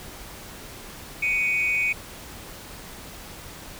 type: tone pair together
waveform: sine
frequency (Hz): 2243 / 2489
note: C#7 / D#7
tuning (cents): +20 / 0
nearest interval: major second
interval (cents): 180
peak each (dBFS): -23 / -22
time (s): 1.22-1.93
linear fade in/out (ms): 10
effects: tanh soft clip ceiling -15 dBFS + pink hiss -41 dBFS RMS until 3.79 s